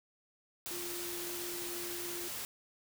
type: tone in noise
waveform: sine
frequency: 349.2 Hz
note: F4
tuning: in tune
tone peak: -43 dBFS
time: 0.71-2.28 s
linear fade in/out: 0 ms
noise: white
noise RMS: -41 dBFS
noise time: 0.66-2.45 s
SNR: -5 dB
effects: none